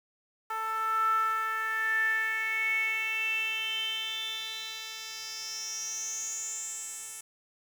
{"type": "tone with band-pass filter sweep", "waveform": "10% pulse", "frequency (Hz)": 442.1, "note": "A4", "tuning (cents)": 8, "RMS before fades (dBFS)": -32, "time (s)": [0.5, 7.21], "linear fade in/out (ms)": 5, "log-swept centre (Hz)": [1100, 8900], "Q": 8.7, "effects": ["8-bit"]}